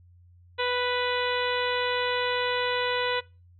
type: harmonic tone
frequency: 493.9 Hz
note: B4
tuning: in tune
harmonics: 1 / 2 / 3 / 4 / 5 / 6 / 7 / 8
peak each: -28 / -31 / -33 / -34 / -35 / -36 / -36 / -37 dBFS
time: 0.58-3.21 s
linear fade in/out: 20 ms
effects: noise-tail reverb RT60 0.3 s tail -23 dB re dry + added 88 Hz sine -52 dBFS peak until 3.59 s